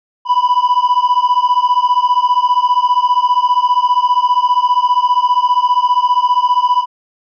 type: beating tone pair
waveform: triangle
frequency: 982 / 997 Hz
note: B5 / B5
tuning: -10 / +16 cents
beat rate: 15 Hz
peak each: -11 dBFS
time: 0.25-6.86 s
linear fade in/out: 50 ms
effects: resampled to 11025 Hz